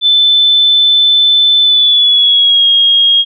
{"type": "tone with pitch glide", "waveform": "sine", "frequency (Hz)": [3520, 3265], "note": ["A7", "G#7"], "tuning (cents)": [0, -30], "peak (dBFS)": -5, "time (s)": [0.01, 3.25], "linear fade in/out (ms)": 50, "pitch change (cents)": -130, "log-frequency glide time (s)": [1.62, 2.67], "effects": []}